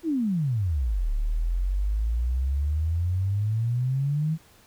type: exponential two-way sweep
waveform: sine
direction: down then up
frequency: 349.1 to 35.49 to 162.6 Hz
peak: -22 dBFS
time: 0.03-4.38 s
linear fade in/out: 50 ms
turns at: 1.11 s
effects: pink hiss -56 dBFS RMS until 4.66 s